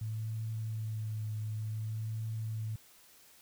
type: tone with vibrato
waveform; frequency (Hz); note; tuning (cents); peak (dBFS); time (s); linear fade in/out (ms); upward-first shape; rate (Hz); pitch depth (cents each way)
sine; 109.4; A2; -9; -34; 0.01-2.76; 5; triangle; 0.55; 30
effects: white hiss -60 dBFS RMS until 3.41 s